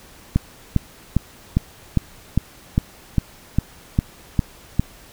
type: click train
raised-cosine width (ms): 5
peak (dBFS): -3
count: 12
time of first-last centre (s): 0.36-4.795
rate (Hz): 2.48
effects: pink hiss -46 dBFS RMS until 5.12 s